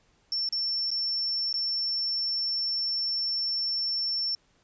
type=tone with dropouts; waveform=sine; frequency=5410 Hz; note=E8; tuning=44 cents sharp; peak=-26 dBFS; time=0.32-4.35 s; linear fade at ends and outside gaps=1 ms; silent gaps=0.489-0.525 / 0.905-0.914 / 1.528-1.541 s; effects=pink hiss -66 dBFS RMS until 4.63 s + resampled to 16000 Hz